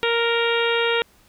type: harmonic tone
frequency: 466.2 Hz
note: A#4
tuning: in tune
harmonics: 1 / 2 / 3 / 4 / 5 / 6 / 7 / 8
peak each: -21 / -28 / -26 / -29 / -28 / -28 / -30 / -31 dBFS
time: 0.03-1.02 s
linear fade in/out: 0 ms
effects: pink hiss -56 dBFS RMS until 1.28 s